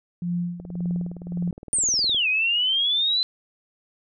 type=tone with tremolo; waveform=sine; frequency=174.61 Hz; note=F3; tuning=in tune; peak=-22 dBFS; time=0.22-1.51 s; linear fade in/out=2 ms; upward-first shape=sine; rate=1.8 Hz; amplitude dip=85%
type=click train; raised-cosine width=2 ms; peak=-26 dBFS; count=31; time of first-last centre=0.6-2.146 s; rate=19.4 Hz
type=exponential two-way sweep; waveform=sine; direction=down then up; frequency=9270 to 2476 to 4079 Hz; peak=-19 dBFS; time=1.73-3.23 s; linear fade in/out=0 ms; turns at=2.28 s
effects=none